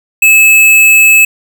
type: tone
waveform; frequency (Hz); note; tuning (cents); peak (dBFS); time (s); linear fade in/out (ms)
square; 2600; E7; -24; -3; 0.22-1.25; 5
effects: none